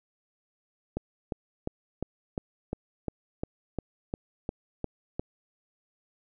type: click train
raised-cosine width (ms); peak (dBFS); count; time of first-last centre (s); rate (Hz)
2; -17; 13; 0.97-5.195; 2.84
effects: none